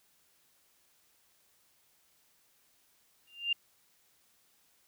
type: tone with exponential growth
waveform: sine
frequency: 2794 Hz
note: F7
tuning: in tune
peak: -24 dBFS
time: 3.27-3.53 s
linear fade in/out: 5 ms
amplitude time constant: 55 ms
effects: white hiss -69 dBFS RMS until 4.87 s